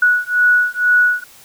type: beating tone pair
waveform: sine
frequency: 1467 / 1469.1 Hz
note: F#6 / F#6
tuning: -15 / -13 cents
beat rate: 2.1 Hz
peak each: -14 dBFS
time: 0.02-1.24 s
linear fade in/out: 5 ms
effects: white hiss -44 dBFS RMS until 1.44 s